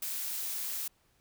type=noise; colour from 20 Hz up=blue; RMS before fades=-36 dBFS; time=0.02-0.88 s; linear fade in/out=5 ms; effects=pink hiss -70 dBFS RMS until 1.2 s